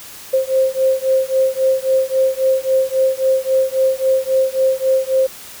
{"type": "beating tone pair", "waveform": "sine", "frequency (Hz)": [525, 528.7], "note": ["C5", "C5"], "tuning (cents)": [6, 18], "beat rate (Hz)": 3.7, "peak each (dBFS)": -16, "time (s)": [0.33, 5.27], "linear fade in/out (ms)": 10, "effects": ["white hiss -36 dBFS RMS until 5.6 s"]}